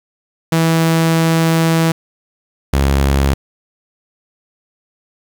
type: tone pair in turn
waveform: sawtooth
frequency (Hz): 163.5 / 68.86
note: E3 / C#2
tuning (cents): -14 / -11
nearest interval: octave + minor third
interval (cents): 1497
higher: first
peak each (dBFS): -7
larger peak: neither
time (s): 0.52-1.92 / 2.73-3.34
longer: first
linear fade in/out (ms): 5
effects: 7-bit